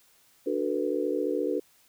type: chord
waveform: sine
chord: B minor seventh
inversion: first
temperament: just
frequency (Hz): 296.3 / 370.4 / 444.5 / 493.9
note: D4 / F#4 / A4 / B4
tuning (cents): +15 / +2 / +18 / 0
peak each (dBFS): -31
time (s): 0.46-1.6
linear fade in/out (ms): 10
effects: white hiss -62 dBFS RMS until 1.88 s